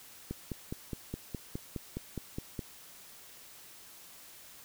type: click train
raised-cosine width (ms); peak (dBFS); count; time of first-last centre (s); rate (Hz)
3; -23; 12; 0.31-2.592; 4.82
effects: white hiss -53 dBFS RMS until 4.64 s